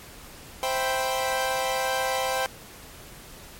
sawtooth chord, C major seventh, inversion none, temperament equal, 523.3 / 659.3 / 784 / 987.8 Hz, C5 / E5 / G5 / B5, 0 / 0 / 0 / 0 cents, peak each -24 / -30 / -24 / -30 dBFS, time 0.63-2.46 s, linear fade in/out 0 ms, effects pink hiss -45 dBFS RMS until 3.59 s + MP3 64 kbps

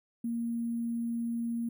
sine tone with sample-and-hold, 233.2 Hz, A#3, 1 cent sharp, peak -30 dBFS, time 0.24-1.69 s, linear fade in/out 5 ms, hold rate 11025 Hz, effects none

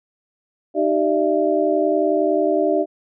sine tone cluster, 307.9 / 387 / 596 / 667 Hz, D#4 / G4 / D5 / E5, -18 / -22 / +25 / +20 cents, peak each -21 dBFS, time 0.74-2.86 s, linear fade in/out 50 ms, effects none

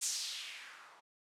violet noise with low-pass filter sweep, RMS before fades -42 dBFS, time 0.01-1.01 s, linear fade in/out 20 ms, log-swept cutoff 7700 to 860 Hz, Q 2.1, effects low-pass 12000 Hz 12 dB/octave

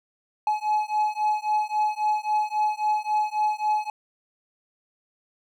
triangle beating tone pair, 848 / 851.7 Hz, G#5 / G#5, +36 / +43 cents, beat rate 3.7 Hz, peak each -23 dBFS, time 0.47-3.9 s, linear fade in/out 2 ms, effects none

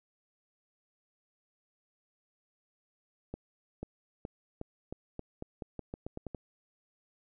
accelerating click train, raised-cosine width 2 ms, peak -25 dBFS, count 14, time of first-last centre 3.34-6.347 s, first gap 490 ms, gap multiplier 0.86, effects none

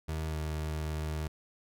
30% pulse tone with pitch glide, 78.8 to 77.31 Hz, D#2 to D#2, +23 to -11 cents, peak -30 dBFS, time 0.08-1.28 s, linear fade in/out 10 ms, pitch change -34 cents, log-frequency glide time 0.26-0.37 s, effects none

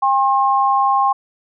sine tone pair together, 803.1 / 1072 Hz, G5 / C6, +42 / +42 cents, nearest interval perfect fourth, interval 500 cents, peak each -15 dBFS, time 0.02-1.13 s, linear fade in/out 10 ms, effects none

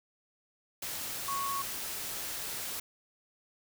sine tone in noise, 1106 Hz, C#6, 4 cents flat, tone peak -32 dBFS, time 1.28-1.62 s, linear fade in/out 5 ms, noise white, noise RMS -38 dBFS, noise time 0.82-2.8 s, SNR +3 dB, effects none

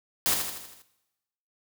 white noise with echo, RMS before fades -24 dBFS, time 0.26-0.34 s, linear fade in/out 0 ms, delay 80 ms, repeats 6, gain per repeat -5 dB, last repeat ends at 0.82 s, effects noise-tail reverb RT60 1.0 s tail -18 dB re dry

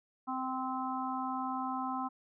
harmonic tone, 259.8 Hz, C4, 12 cents flat, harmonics 1 / 3 / 4 / 5, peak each -38 / -38 / -38 / -41 dBFS, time 0.27-2.09 s, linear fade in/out 20 ms, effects none

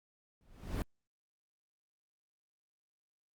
brown noise with exponential growth, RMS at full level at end -30 dBFS, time 0.41-0.82 s, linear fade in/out 1 ms, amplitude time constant 88 ms, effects Opus 48 kbps

